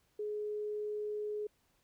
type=tone; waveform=sine; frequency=420.5 Hz; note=G#4; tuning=22 cents sharp; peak=-35 dBFS; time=0.19-1.47 s; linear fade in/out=5 ms; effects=pink hiss -74 dBFS RMS until 1.83 s